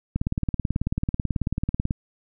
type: click train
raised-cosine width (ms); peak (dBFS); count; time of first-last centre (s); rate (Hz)
5; -11; 33; 0.16-1.909; 18.3
effects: none